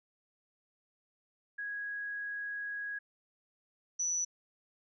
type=tone pair in turn; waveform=sine; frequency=1657 / 5934 Hz; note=G#6 / F#8; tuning=-4 / +4 cents; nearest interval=octave + minor seventh; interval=2208 cents; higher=second; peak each=-36 / -30 dBFS; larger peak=second; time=1.58-2.99 / 3.99-4.25 s; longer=first; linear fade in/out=10 ms; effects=none